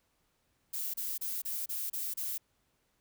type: noise bursts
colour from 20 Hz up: violet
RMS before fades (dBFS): -36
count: 7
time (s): 0.73-2.38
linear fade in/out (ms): 10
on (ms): 210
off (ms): 30
effects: pink hiss -75 dBFS RMS until 3 s